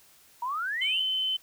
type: exponential sweep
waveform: sine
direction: up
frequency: 932.3 to 3119 Hz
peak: -28 dBFS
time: 0.42-1.02 s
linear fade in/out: 5 ms
type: tone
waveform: sine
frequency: 3057 Hz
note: G7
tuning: 44 cents flat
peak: -25 dBFS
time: 0.81-1.37 s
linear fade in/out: 10 ms
effects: tanh soft clip ceiling -17 dBFS + white hiss -58 dBFS RMS until 1.42 s